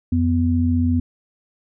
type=tone pair together; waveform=sine; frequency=87.7 / 248.2 Hz; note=F2 / B3; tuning=+8 / +9 cents; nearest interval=octave + tritone; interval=1801 cents; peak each=-18 / -18 dBFS; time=0.12-1 s; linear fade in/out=5 ms; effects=none